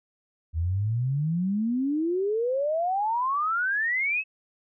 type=exponential sweep; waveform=sine; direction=up; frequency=77.78 to 2637 Hz; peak=-23 dBFS; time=0.53-4.24 s; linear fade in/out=50 ms; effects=none